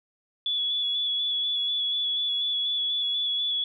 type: tone with vibrato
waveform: sine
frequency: 3410 Hz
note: G#7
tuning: 45 cents sharp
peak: -24 dBFS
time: 0.46-3.64 s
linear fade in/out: 2 ms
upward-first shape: square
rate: 4.1 Hz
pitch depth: 18 cents each way
effects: none